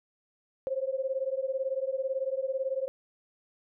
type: beating tone pair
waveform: sine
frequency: 523.3 / 541.3 Hz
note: C5 / C#5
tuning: 0 / -41 cents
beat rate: 18 Hz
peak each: -31 / -32 dBFS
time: 0.67-2.88 s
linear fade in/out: 0 ms
effects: none